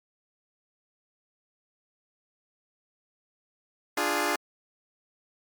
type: chord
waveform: 10% pulse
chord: D diminished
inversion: none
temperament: equal with one note detuned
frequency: 295.4 / 349.2 / 415.3 Hz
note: D4 / F4 / Ab4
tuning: +10 / 0 / 0 cents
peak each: -21 dBFS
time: 3.97-4.36 s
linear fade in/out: 5 ms
effects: MP3 96 kbps